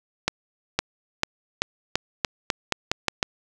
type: accelerating click train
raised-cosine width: 0.2 ms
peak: -3 dBFS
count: 11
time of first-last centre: 0.28-3.228 s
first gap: 510 ms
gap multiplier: 0.87
effects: none